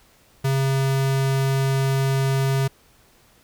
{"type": "tone", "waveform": "square", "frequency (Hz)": 135.1, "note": "C#3", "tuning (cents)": -44, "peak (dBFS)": -19, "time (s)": [0.44, 2.68], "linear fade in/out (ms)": 10, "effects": ["pink hiss -56 dBFS RMS until 3.43 s"]}